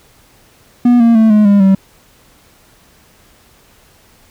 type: tone with pitch steps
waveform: triangle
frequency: 242.9 / 231.9 / 221.5 / 211.5 / 201.9 / 192.79 Hz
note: B3 / A#3 / A3 / G#3 / G#3 / G3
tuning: -29 / -9 / +12 / +32 / -49 / -29 cents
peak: -3 dBFS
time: 0.85-1.75 s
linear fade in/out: 5 ms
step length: 150 ms
effects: pink hiss -48 dBFS RMS until 4.3 s